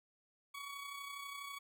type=tone with amplitude modulation; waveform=20% pulse; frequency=1126 Hz; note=C#6; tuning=27 cents sharp; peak=-38 dBFS; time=0.54-1.59 s; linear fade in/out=10 ms; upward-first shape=sine; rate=32.2 Hz; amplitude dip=45%; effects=none